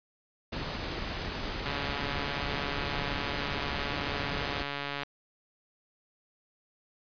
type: noise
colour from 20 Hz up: pink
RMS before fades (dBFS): -35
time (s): 0.52-4.63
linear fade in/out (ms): 10
type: click train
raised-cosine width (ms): 0.3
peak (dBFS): -18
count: 480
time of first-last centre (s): 1.66-5.033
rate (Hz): 142
effects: resampled to 11025 Hz